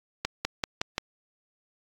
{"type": "accelerating click train", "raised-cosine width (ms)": 0.2, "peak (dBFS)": -9, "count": 5, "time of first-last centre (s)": [0.25, 0.981], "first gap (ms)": 200, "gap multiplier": 0.94, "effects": ["AAC 64 kbps"]}